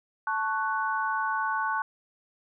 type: chord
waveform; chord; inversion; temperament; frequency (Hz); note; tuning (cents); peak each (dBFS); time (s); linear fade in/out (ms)
sine; F# minor; first; equal with one note detuned; 880 / 1108.7 / 1487.7; A5 / C#6 / F#6; 0 / 0 / +9; -30; 0.27-1.82; 2
effects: none